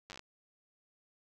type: slowing click train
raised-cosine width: 0.2 ms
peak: -29 dBFS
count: 8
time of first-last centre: 0.1-0.194 s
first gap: 9 ms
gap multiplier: 1.13
effects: none

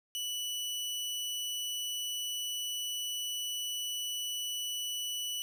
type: tone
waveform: sawtooth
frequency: 2960 Hz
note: F#7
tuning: in tune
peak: -31 dBFS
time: 0.15-5.42 s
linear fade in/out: 0 ms
effects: none

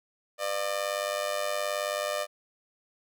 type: tone with amplitude modulation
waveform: sawtooth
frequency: 600 Hz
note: D5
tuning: 37 cents sharp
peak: -21 dBFS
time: 0.38-2.27 s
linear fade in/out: 50 ms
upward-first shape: sine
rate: 98.9 Hz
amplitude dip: 80%
effects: none

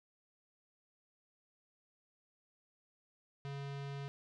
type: tone with low-pass filter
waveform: square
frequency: 139.9 Hz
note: C#3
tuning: 16 cents sharp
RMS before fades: -43 dBFS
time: 3.45-4.08 s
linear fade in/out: 0 ms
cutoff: 4100 Hz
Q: 1.1
effects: none

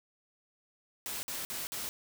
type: noise bursts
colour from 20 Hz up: white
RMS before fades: -38 dBFS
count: 4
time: 1.06-1.89 s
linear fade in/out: 0 ms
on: 170 ms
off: 50 ms
effects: none

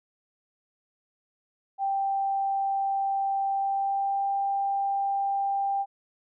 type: tone with pitch glide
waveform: sine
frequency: 785 to 791.8 Hz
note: G5 to G5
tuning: +2 to +17 cents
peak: -24 dBFS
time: 1.78-5.86 s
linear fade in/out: 50 ms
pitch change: +15 cents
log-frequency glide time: 3.49-4.29 s
effects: none

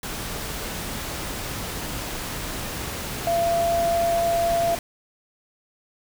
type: tone in noise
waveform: sine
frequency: 680 Hz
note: F5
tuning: 46 cents flat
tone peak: -19 dBFS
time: 3.27-4.75 s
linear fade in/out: 2 ms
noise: pink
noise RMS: -31 dBFS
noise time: 0.03-4.79 s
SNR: +9 dB
effects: none

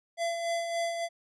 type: tone with tremolo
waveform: square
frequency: 677 Hz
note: E5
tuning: 46 cents sharp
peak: -28 dBFS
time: 0.17-1.09 s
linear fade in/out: 50 ms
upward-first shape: sine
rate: 3.5 Hz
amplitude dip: 45%
effects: resampled to 22050 Hz

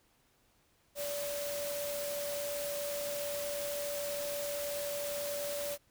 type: tone in noise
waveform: sine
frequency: 577 Hz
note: D5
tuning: 31 cents flat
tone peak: -36 dBFS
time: 0.95-5.78 s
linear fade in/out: 50 ms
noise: white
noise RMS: -41 dBFS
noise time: 0.95-5.78 s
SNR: +2 dB
effects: pink hiss -70 dBFS RMS until 5.9 s

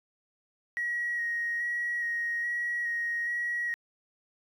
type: tone with vibrato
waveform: triangle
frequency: 1895 Hz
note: A#6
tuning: 28 cents sharp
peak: -25 dBFS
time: 0.77-3.74 s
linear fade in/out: 0 ms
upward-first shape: square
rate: 1.2 Hz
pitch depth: 15 cents each way
effects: tanh soft clip ceiling -26 dBFS

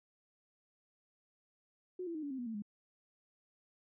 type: tone with pitch steps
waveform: sine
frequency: 364.7 / 336.4 / 310.2 / 286.1 / 263.9 / 243.4 / 224.5 / 207.1 Hz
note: F#4 / E4 / D#4 / D4 / C4 / B3 / A3 / G#3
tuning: -25 / +35 / -5 / -45 / +15 / -25 / +35 / -5 cents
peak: -38 dBFS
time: 1.99-2.622 s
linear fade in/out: 5 ms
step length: 79 ms
effects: none

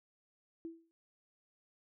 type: tone with exponential decay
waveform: sine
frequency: 330 Hz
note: E4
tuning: 2 cents sharp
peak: -38 dBFS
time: 0.65-0.91 s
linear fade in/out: 0 ms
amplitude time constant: 55 ms
effects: none

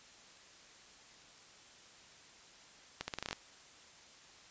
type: accelerating click train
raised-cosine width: 0.2 ms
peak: -20 dBFS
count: 9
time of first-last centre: 3.01-3.329 s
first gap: 70 ms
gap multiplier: 0.83
effects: white hiss -58 dBFS RMS until 4.5 s + resampled to 16000 Hz

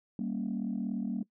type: chord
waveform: sine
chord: G diminished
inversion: none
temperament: equal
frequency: 196 / 233.1 / 277.2 Hz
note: G3 / Bb3 / Db4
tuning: 0 / 0 / 0 cents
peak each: -34 / -33 / -38 dBFS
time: 0.19-1.23 s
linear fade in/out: 2 ms
effects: noise-tail reverb RT60 0.1 s tail -21 dB re dry + tanh soft clip ceiling -25 dBFS

